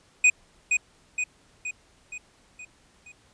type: tone with echo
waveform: square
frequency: 2489 Hz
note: D#7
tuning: in tune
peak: -15 dBFS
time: 0.24-0.3 s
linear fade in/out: 5 ms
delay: 470 ms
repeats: 6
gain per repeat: -5 dB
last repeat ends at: 3.12 s
effects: pink hiss -60 dBFS RMS until 3.33 s + resampled to 22050 Hz